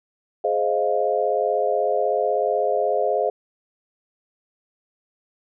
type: chord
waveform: sine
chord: F minor seventh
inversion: first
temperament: equal with one note detuned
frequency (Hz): 420.4 / 523.3 / 622.3 / 698.5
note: Ab4 / C5 / Eb5 / F5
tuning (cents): +21 / 0 / 0 / 0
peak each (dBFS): -24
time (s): 0.44-3.3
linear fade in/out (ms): 5
effects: none